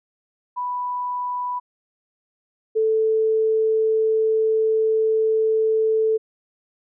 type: tone pair in turn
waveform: sine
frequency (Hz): 987.8 / 440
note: B5 / A4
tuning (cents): 0 / 0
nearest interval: octave + major second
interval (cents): 1400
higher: first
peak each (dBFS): -23 / -16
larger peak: second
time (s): 0.56-1.6 / 2.75-6.18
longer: second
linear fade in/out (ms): 20
effects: none